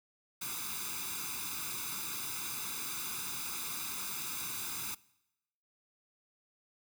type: noise with comb filter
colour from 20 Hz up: white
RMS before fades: -39 dBFS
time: 0.41-4.95 s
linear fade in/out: 10 ms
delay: 0.81 ms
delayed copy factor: +0.9
effects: noise-tail reverb RT60 0.9 s tail -22 dB re dry + high-pass 100 Hz 12 dB/octave